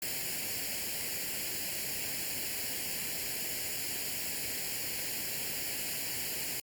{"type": "noise with comb filter", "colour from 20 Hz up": "white", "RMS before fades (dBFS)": -36, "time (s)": [0.02, 6.6], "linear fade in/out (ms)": 2, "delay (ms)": 0.41, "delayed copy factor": 0.75, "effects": ["high-pass 60 Hz 12 dB/octave", "Opus 48 kbps"]}